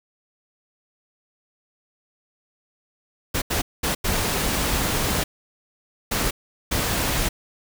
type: noise bursts at uneven times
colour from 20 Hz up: pink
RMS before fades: -23 dBFS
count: 6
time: 3.34-3.42 / 3.5-3.62 / 3.83-3.95 / 4.04-5.24 / 6.11-6.31 / 6.71-7.29 s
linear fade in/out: 10 ms
effects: none